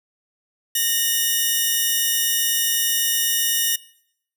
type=tone pair together; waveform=5% pulse; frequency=1839 / 2917 Hz; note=A#6 / F#7; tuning=-24 / -25 cents; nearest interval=minor sixth; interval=799 cents; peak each=-12 dBFS; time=0.75-3.76 s; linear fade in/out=5 ms; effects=noise-tail reverb RT60 0.7 s tail -21 dB re dry